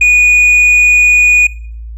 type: tone with tanh clipping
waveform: triangle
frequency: 2461 Hz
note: D#7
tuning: 20 cents flat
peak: -4 dBFS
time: 0.01-1.47 s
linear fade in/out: 5 ms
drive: 7 dB
effects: noise-tail reverb RT60 0.5 s tail -19 dB re dry + added 56 Hz sine -23 dBFS peak until 1.97 s